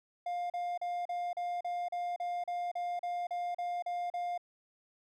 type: tone bursts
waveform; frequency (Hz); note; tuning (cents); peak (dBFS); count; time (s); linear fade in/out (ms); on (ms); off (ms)
triangle; 705; F5; +16; -31; 15; 0.26-4.378; 5; 240; 37
effects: none